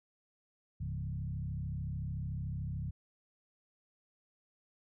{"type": "tone with frequency modulation", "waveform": "sine", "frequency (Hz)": 113.4, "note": "A#2", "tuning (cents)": -47, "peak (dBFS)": -35, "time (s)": [0.8, 2.91], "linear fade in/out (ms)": 10, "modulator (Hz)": 33.6, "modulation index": 1.5, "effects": []}